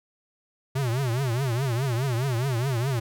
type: tone with vibrato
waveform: square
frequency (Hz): 126.3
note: B2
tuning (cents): +39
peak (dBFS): -24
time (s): 0.75-3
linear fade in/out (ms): 10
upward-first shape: triangle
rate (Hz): 4.8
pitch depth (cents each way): 220
effects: none